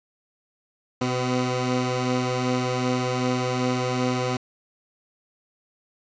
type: tone pair together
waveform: 15% pulse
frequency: 125.4 / 253.4 Hz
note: B2 / B3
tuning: +27 / +45 cents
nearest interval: octave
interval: 1218 cents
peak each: -18 / -20 dBFS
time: 1.01-4.37 s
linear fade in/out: 5 ms
effects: resampled to 16000 Hz